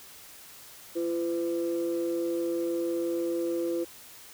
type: tone pair together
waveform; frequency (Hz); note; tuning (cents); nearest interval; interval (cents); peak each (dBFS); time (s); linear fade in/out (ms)
sine; 340.1 / 506.3; F4 / B4; -46 / +43; perfect fifth; 689; -27 / -31; 0.95-3.85; 20
effects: tanh soft clip ceiling -21 dBFS + white hiss -49 dBFS RMS until 4.33 s